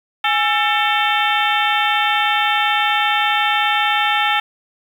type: harmonic tone with a mistuned harmonic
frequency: 445.3 Hz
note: A4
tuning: 21 cents sharp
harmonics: 2 / 3 / 4 / 5 / 6 / 7 / 8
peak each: -19 / -21 / -22 / -23 / -24 / -24 / -25 dBFS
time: 0.24-4.4 s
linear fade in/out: 5 ms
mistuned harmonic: 2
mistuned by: -120 cents
effects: 7-bit